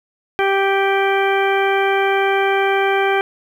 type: harmonic tone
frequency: 391.7 Hz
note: G4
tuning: 1 cent flat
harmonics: 1 / 2 / 3 / 4 / 5 / 6 / 8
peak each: -17 / -19 / -26 / -22 / -29 / -24 / -31 dBFS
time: 0.39-3.21 s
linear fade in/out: 0 ms
effects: 8-bit